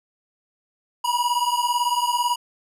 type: beating tone pair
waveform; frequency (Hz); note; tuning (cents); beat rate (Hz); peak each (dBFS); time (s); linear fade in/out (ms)
square; 960 / 978; B5 / B5; -49 / -17; 18; -23 / -24; 1.04-2.36; 10
effects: resampled to 32000 Hz